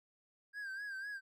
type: tone with vibrato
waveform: triangle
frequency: 1609 Hz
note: G6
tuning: 45 cents sharp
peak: -39 dBFS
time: 0.53-1.21 s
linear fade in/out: 50 ms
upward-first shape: sine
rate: 4 Hz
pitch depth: 76 cents each way
effects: none